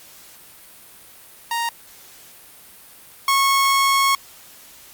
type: tone pair in turn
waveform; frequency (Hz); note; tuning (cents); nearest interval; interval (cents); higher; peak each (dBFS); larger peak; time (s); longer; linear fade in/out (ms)
sawtooth; 932.3 / 1096.2; A#5 / C#6; 0 / -20; minor third; 280; second; -17 / -11; second; 1.51-1.69 / 3.28-4.15; second; 2
effects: white hiss -45 dBFS RMS until 4.93 s + Opus 48 kbps